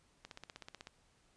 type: click train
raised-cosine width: 0.2 ms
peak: -30 dBFS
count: 11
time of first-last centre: 0.25-0.871 s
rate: 16.1 Hz
effects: pink hiss -71 dBFS RMS until 1.36 s + resampled to 22050 Hz